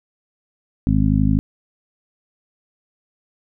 harmonic tone, 51.91 Hz, G#1, in tune, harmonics 1 / 2 / 3 / 4 / 5, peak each -20 / -20 / -20 / -20 / -20 dBFS, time 0.87-1.39 s, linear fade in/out 0 ms, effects none

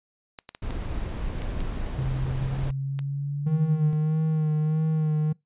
clicks, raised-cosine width 0.2 ms, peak -21 dBFS, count 7, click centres 0.388 / 0.491 / 0.549 / 0.707 / 1.42 / 1.605 / 2.991 s
brown noise, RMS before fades -30 dBFS, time 0.62-2.71 s, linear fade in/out 5 ms
sine tone with pitch glide, 130.81 to 147.68 Hz, C3 to D3, 0 to +10 cents, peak -26 dBFS, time 1.98-3.93 s, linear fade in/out 0 ms, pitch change +210 cents, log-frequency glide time 2.35-3.72 s
triangle tone with vibrato, 155.56 Hz, D#3, in tune, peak -19 dBFS, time 3.46-5.33 s, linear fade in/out 10 ms, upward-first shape sine, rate 1.6 Hz, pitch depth 29 cents each way
effects noise-tail reverb RT60 0.2 s tail -25 dB re dry + resampled to 8000 Hz

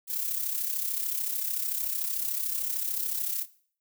violet noise with amplitude modulation, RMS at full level -28 dBFS, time 0.07-3.46 s, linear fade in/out 50 ms, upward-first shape sine, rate 33.5 Hz, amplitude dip 60%, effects noise-tail reverb RT60 0.5 s tail -18 dB re dry

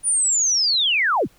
sine linear sweep, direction down, 9660 to 38.89 Hz, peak -16 dBFS, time 0.03-1.28 s, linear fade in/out 50 ms, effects pink hiss -56 dBFS RMS until 1.38 s

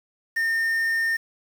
triangle tone with quantisation, 1819 Hz, A#6, 43 cents flat, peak -19 dBFS, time 0.36-1.17 s, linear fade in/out 10 ms, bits 7, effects none

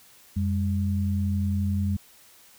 sine tone pair together, 89.9 / 201 Hz, F#2 / G3, -49 / +44 cents, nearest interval octave + major second, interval 1393 cents, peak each -24 / -27 dBFS, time 0.36-1.97 s, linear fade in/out 10 ms, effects white hiss -54 dBFS RMS until 2.58 s

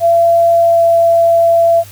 sine tone with pitch glide, 677 to 673.1 Hz, E5 to E5, +46 to +36 cents, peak -6 dBFS, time 0-1.84 s, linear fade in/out 50 ms, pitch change -10 cents, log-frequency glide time 0.57-0.82 s, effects added 100 Hz sine -35 dBFS peak until 1.91 s + white hiss -38 dBFS RMS until 1.91 s

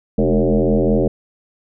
sine tone with frequency modulation, 123.47 Hz, B2, in tune, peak -12 dBFS, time 0.18-1.08 s, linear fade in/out 5 ms, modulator 84.1 Hz, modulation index 5.4, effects none

